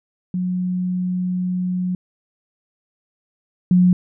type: tone pair in turn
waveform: sine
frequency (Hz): 181.7 / 180.44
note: F#3 / F#3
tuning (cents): -31 / -43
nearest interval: unison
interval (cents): 12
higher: first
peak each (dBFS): -19 / -10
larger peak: second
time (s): 0.34-1.95 / 3.71-3.93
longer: first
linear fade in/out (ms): 2
effects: none